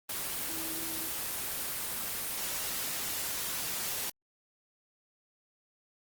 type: tone in noise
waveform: sine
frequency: 324.5 Hz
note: E4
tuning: 27 cents flat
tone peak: -43 dBFS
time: 0.49-1.08 s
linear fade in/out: 5 ms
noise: white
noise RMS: -35 dBFS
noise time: 0.09-4.1 s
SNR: -11 dB
effects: Opus 24 kbps